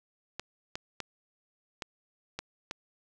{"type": "clicks", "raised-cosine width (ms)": 0.2, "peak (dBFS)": -18, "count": 6, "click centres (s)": [0.396, 0.755, 1.003, 1.822, 2.39, 2.711], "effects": []}